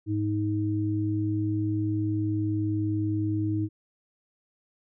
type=tone pair together; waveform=sine; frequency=105.1 / 314.9 Hz; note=G#2 / D#4; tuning=+21 / +21 cents; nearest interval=octave + perfect fifth; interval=1900 cents; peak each=-27 dBFS; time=0.06-3.69 s; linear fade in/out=50 ms; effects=none